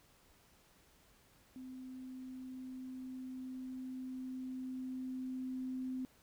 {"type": "tone with level ramp", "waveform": "sine", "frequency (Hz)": 257.7, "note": "C4", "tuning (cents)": -26, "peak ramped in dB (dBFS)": [-46, -37], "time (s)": [1.56, 6.05], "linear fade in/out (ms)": 0, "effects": ["pink hiss -67 dBFS RMS until 6.22 s"]}